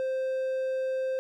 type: tone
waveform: triangle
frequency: 523.3 Hz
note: C5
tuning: in tune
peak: -25 dBFS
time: 0-1.19 s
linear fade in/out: 0 ms
effects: none